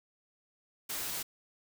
white noise, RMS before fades -37 dBFS, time 0.89-1.23 s, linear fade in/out 10 ms, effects none

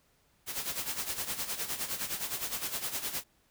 white noise with tremolo, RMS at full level -33 dBFS, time 0.46-3.24 s, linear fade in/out 50 ms, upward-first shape sine, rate 9.7 Hz, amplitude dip 70%, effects pink hiss -69 dBFS RMS until 3.5 s

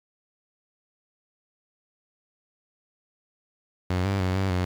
sawtooth tone with pitch steps, 91 / 98.3 / 92.4 / 96.2 / 90.6 Hz, F#2 / G2 / F#2 / G2 / F#2, -28 / +5 / -2 / -32 / -36 cents, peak -19 dBFS, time 3.9-4.65 s, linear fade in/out 5 ms, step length 150 ms, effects low-pass 5000 Hz 12 dB/octave + 8-bit

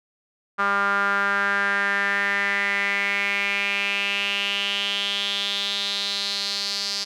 sawtooth tone with band-pass filter sweep, 200.1 Hz, G3, 36 cents sharp, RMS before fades -24 dBFS, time 0.58-7.05 s, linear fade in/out 20 ms, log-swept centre 1300 to 4800 Hz, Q 5.1, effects none

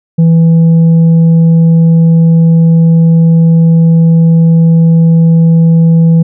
triangle tone with tanh clipping, 164.81 Hz, E3, in tune, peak -3 dBFS, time 0.18-6.23 s, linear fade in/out 10 ms, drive 8 dB, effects none

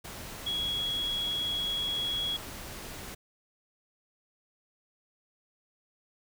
sine tone in noise, 3331 Hz, G#7, 4 cents sharp, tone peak -29 dBFS, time 0.46-2.37 s, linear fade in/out 10 ms, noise pink, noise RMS -42 dBFS, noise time 0.04-3.15 s, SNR +10 dB, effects none

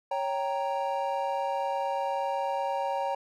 triangle chord, G diminished, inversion second, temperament equal, 554.4 / 784 / 932.3 Hz, Db5 / G5 / Bb5, 0 / 0 / 0 cents, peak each -30 dBFS, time 0.11-3.15 s, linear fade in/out 5 ms, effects none

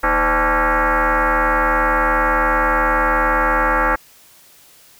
sine tone with frequency modulation, 239.4 Hz, A#3, 46 cents sharp, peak -13 dBFS, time 0.03-3.96 s, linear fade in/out 10 ms, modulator 278 Hz, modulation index 5.8, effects white hiss -48 dBFS RMS until 4.99 s

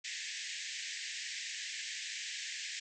pink band-pass noise, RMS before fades -42 dBFS, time 0.04-2.8 s, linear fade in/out 10 ms, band 1700 to 7800 Hz, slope 96 dB/octave, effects none

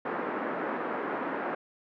pink band-pass noise, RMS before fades -33 dBFS, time 0.05-1.55 s, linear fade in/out 5 ms, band 250 to 1700 Hz, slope 24 dB/octave, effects none

